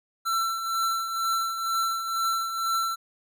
square tone with tremolo, 1344 Hz, E6, 33 cents sharp, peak -23 dBFS, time 0.25-2.96 s, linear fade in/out 20 ms, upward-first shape triangle, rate 2.1 Hz, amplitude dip 60%, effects none

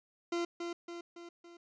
40% pulse tone with echo, 343.3 Hz, F4, 30 cents flat, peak -31 dBFS, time 0.32-0.45 s, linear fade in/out 5 ms, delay 280 ms, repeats 4, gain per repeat -5 dB, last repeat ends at 1.57 s, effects resampled to 16000 Hz

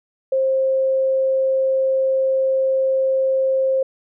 sine tone, 530 Hz, C5, 22 cents sharp, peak -15 dBFS, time 0.32-3.83 s, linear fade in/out 5 ms, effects none

